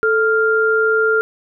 sine tone pair together, 440 / 1396.9 Hz, A4 / F6, 0 / 0 cents, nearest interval octave + minor sixth, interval 2000 cents, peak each -15 dBFS, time 0.03-1.21 s, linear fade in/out 0 ms, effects none

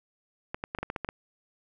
clicks, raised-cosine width 0.5 ms, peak -17 dBFS, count 9, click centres 0.545 / 0.639 / 0.749 / 0.787 / 0.83 / 0.901 / 0.962 / 1.047 / 1.089 s, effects none

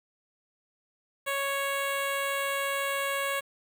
10% pulse tone with notch filter, 554 Hz, C#5, 1 cent flat, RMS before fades -30 dBFS, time 1.26-3.41 s, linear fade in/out 20 ms, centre 5200 Hz, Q 1.1, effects 9-bit

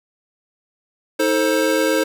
square chord, A diminished, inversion second, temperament just, 316.8 / 440 / 528 Hz, Eb4 / A4 / C5, +31 / 0 / +16 cents, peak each -21 / -22 / -20 dBFS, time 1.19-2.04 s, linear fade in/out 10 ms, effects none

